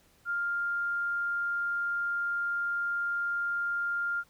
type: tone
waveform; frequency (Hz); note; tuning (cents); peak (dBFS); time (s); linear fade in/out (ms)
sine; 1400; F6; +4; -28; 0.25-4.24; 50
effects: pink hiss -64 dBFS RMS until 4.29 s